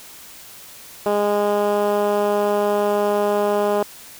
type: tone with band-pass filter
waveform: 10% pulse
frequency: 205.8 Hz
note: G#3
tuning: 16 cents flat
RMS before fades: -19 dBFS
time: 1.06-3.83 s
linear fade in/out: 2 ms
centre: 500 Hz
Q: 1.2
effects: white hiss -41 dBFS RMS until 4.19 s